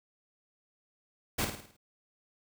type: noise with echo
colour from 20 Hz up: pink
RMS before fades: -30 dBFS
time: 1.38-1.45 s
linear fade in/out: 10 ms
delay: 53 ms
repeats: 6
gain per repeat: -6 dB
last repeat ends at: 1.768 s
effects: none